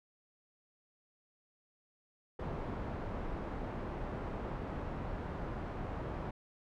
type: low-pass noise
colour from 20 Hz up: pink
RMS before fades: -40 dBFS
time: 2.39-6.31 s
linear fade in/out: 5 ms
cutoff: 1100 Hz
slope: 12 dB/octave
effects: none